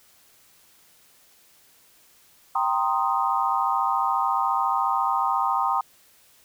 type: chord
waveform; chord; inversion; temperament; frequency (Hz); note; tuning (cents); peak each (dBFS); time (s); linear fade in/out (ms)
sine; C minor seventh; second; equal; 784 / 932.3 / 1046.5 / 1244.5; G5 / Bb5 / C6 / Eb6; 0 / 0 / 0 / 0; -26; 2.55-5.81; 5
effects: white hiss -57 dBFS RMS until 6.44 s